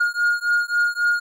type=beating tone pair; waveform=triangle; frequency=1425 / 1428.7 Hz; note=F6 / F6; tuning=+34 / +39 cents; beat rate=3.7 Hz; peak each=-19 dBFS; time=0-1.2 s; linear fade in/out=10 ms; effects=none